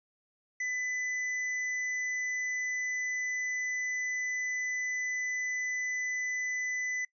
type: tone with hard clipping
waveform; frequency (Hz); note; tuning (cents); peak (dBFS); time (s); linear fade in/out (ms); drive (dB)
sine; 2001; B6; +22; -33; 0.6-7.05; 5; 10
effects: noise-tail reverb RT60 0.1 s tail -21 dB re dry + resampled to 16000 Hz